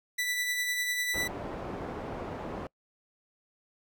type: tone with tremolo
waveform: sawtooth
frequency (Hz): 1975.5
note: B6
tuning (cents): 0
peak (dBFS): -24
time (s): 0.18-1.28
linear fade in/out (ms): 10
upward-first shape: sine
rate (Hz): 10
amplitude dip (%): 35
type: low-pass noise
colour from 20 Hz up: white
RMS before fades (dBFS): -38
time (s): 1.14-2.67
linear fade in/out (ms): 2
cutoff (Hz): 670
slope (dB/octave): 12
effects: noise-tail reverb RT60 0.1 s tail -25 dB re dry